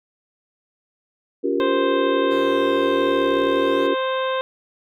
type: chord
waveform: sine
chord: G half-diminished seventh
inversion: second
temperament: just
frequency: 282.2 / 352.8 / 392 / 470.4 Hz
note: Db4 / F4 / G4 / Bb4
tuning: +31 / +18 / 0 / +16 cents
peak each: -24 dBFS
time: 1.43-3.95 s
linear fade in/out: 20 ms
type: harmonic tone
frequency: 523.3 Hz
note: C5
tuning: in tune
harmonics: 1 / 2 / 3 / 4 / 5 / 6 / 7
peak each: -22 / -25 / -31 / -39 / -36 / -38 / -34 dBFS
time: 1.6-4.41 s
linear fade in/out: 0 ms
type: exponential two-way sweep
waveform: 5% pulse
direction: down then up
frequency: 146.83 to 58.27 to 146.83 Hz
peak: -27 dBFS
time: 2.3-3.88 s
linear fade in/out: 20 ms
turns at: 3.44 s
effects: none